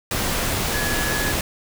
sine tone in noise, 1691 Hz, G#6, 31 cents sharp, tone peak -26 dBFS, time 0.74-1.32 s, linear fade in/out 2 ms, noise pink, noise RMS -23 dBFS, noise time 0.11-1.41 s, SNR -6 dB, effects none

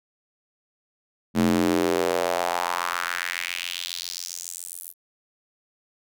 square tone with high-pass filter sweep, 43.65 Hz, F1, in tune, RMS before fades -26 dBFS, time 1.34-4.94 s, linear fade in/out 50 ms, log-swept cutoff 200 to 12000 Hz, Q 2.7, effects none

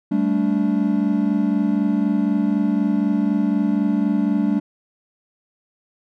triangle chord, G suspended second, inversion none, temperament equal with one note detuned, 196 / 220 / 289.5 Hz, G3 / A3 / D4, 0 / 0 / -25 cents, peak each -19 dBFS, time 0.11-4.6 s, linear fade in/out 10 ms, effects none

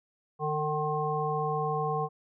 harmonic tone with a mistuned harmonic, 152.6 Hz, D#3, 33 cents flat, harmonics 1 / 3 / 5 / 7, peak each -33 / -32 / -32 / -33 dBFS, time 0.39-2.09 s, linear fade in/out 50 ms, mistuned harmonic 3, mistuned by -23 cents, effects none

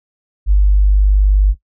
sine tone, 49.72 Hz, G1, 25 cents sharp, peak -7 dBFS, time 0.46-1.55 s, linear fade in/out 50 ms, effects noise-tail reverb RT60 0.1 s tail -17 dB re dry

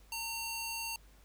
square tone with high-pass filter, 914 Hz, A#5, 34 cents flat, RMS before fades -39 dBFS, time 0.12-0.96 s, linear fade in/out 2 ms, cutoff 2100 Hz, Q 0.63, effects added 50 Hz sine -58 dBFS peak until 1.24 s + pink hiss -65 dBFS RMS until 1.24 s

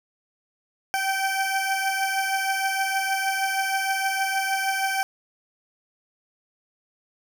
20% pulse beating tone pair, 773 / 779.4 Hz, G5 / G5, -24 / -10 cents, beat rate 6.4 Hz, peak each -19 / -24 dBFS, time 0.94-5.03 s, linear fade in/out 0 ms, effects none

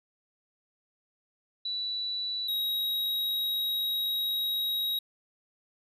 sine / square tone pair in turn, 3951 / 3813 Hz, B7 / A#7, 0 / +38 cents, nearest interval minor second, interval 62 cents, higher first, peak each -30 / -28 dBFS, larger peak second, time 1.65-2.48 / 2.48-4.99 s, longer second, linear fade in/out 5 ms, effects resampled to 32000 Hz

